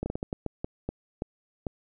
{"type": "slowing click train", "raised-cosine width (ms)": 2, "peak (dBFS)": -17, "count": 11, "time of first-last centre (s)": [0.03, 1.668], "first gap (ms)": 30, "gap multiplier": 1.35, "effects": []}